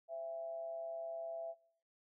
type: tone with amplitude modulation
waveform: sine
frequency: 665 Hz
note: E5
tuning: 15 cents sharp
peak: -38 dBFS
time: 0.08-1.55 s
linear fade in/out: 50 ms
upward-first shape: sine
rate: 140 Hz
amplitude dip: 50%
effects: noise-tail reverb RT60 0.8 s tail -26 dB re dry